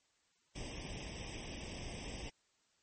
pink noise with comb filter, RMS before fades -45 dBFS, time 0.55-2.3 s, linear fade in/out 10 ms, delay 0.36 ms, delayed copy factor +0.85, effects white hiss -75 dBFS RMS until 2.82 s + MP3 32 kbps

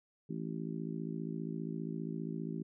harmonic tone, 55 Hz, A1, in tune, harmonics 3 / 4 / 5 / 6 / 7, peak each -40 / -42 / -44 / -46 / -47 dBFS, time 0.29-2.63 s, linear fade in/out 10 ms, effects none

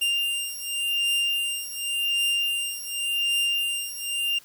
45% pulse beating tone pair, 2794 / 2794.89 Hz, F7 / F7, 0 / +1 cents, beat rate 0.89 Hz, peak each -27 dBFS, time 0.01-4.39 s, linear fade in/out 10 ms, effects white hiss -53 dBFS RMS until 4.44 s

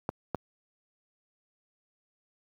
clicks, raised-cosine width 1 ms, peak -15 dBFS, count 2, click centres 0.091 / 0.347 s, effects high-pass 80 Hz 12 dB/octave + 9-bit

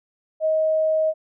sine tone, 630 Hz, D#5, 21 cents sharp, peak -17 dBFS, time 0.4-1.14 s, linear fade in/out 50 ms, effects none

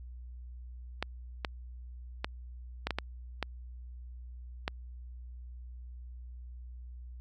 clicks, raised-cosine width 0.3 ms, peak -15 dBFS, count 8, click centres 1.026 / 1.448 / 2.245 / 2.87 / 2.907 / 2.986 / 3.427 / 4.679 s, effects added 61 Hz sine -43 dBFS peak until 7.2 s

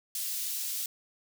white high-pass noise, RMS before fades -34 dBFS, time 0.15-0.86 s, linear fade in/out 2 ms, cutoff 3900 Hz, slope 12 dB/octave, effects none

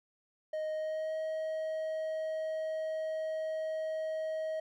triangle tone with pitch glide, 622.3 to 632.4 Hz, D#5 to D#5, 0 to +28 cents, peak -31 dBFS, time 0.53-4.6 s, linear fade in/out 5 ms, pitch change +28 cents, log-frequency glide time 0.73-1.15 s, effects none

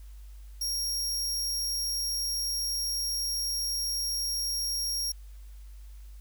sawtooth tone, 5588 Hz, F8, in tune, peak -26 dBFS, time 0.61-5.12 s, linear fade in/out 5 ms, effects added 50 Hz sine -43 dBFS peak until 6.2 s + white hiss -63 dBFS RMS until 6.2 s

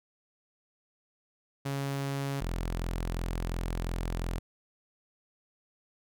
sawtooth tone pair in turn, 138.59 / 42.85 Hz, C#3 / F1, 0 / -32 cents, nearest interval octave + minor sixth, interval 2032 cents, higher first, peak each -27 dBFS, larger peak neither, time 1.65-2.41 / 2.41-4.39 s, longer second, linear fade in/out 10 ms, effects none

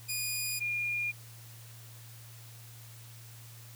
10% pulse / sine tone pair in turn, 2458 / 2419 Hz, D#7 / D#7, -22 / -49 cents, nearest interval unison, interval 27 cents, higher first, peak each -23 / -30 dBFS, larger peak first, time 0.08-0.6 / 0.6-1.12 s, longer neither, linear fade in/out 20 ms, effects added 115 Hz sine -49 dBFS peak until 3.75 s + white hiss -54 dBFS RMS until 3.75 s

